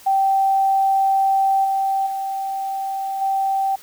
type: tone with level steps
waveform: sine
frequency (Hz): 778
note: G5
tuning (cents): -13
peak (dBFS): -14 / -17 / -22 / -17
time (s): 0.06-3.76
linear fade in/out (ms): 10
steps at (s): 1.64 / 2.06 / 3.21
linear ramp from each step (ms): 10
effects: white hiss -45 dBFS RMS until 3.82 s